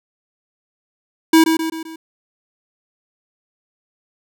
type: tone with echo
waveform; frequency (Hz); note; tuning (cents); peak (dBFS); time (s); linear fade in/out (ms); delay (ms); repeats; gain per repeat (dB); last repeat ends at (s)
square; 322.7; E4; -37; -8; 1.33-1.44; 5; 130; 4; -6; 1.96
effects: none